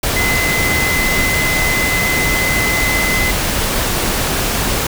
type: tone in noise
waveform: sine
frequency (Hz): 2039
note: C7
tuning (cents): -45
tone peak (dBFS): -16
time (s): 0.16-3.31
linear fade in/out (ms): 5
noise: pink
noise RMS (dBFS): -17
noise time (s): 0.03-4.87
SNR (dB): -2
effects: none